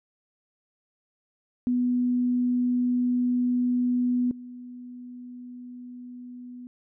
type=tone with level steps; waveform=sine; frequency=246.9 Hz; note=B3; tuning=in tune; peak=-21 / -38 dBFS; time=1.67-6.67 s; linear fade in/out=0 ms; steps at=4.31 s; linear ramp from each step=2 ms; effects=none